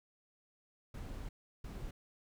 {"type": "noise bursts at uneven times", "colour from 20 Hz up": "brown", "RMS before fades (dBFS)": -44, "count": 2, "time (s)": [[0.94, 1.29], [1.64, 1.91]], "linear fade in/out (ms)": 5, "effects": []}